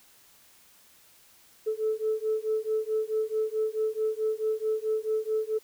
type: beating tone pair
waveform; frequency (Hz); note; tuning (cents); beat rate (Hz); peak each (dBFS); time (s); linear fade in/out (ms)
sine; 433.5 / 438.1; A4 / A4; -26 / -7; 4.6; -28; 1.66-5.59; 20
effects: tanh soft clip ceiling -19 dBFS + white hiss -58 dBFS RMS until 5.63 s